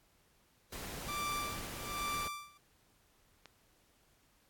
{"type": "noise", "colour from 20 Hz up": "pink", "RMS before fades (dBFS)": -44, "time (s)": [0.72, 2.28], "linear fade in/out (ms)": 5}
{"type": "tone with tremolo", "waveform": "sawtooth", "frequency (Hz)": 1174.7, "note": "D6", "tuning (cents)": 0, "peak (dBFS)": -31, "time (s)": [1.08, 2.58], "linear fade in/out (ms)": 10, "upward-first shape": "sine", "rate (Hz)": 1.2, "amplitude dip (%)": 95}
{"type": "clicks", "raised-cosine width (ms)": 0.2, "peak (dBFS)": [-33, -33], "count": 2, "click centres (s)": [1.647, 3.457]}
{"effects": ["pink hiss -70 dBFS RMS until 4.49 s", "AAC 64 kbps"]}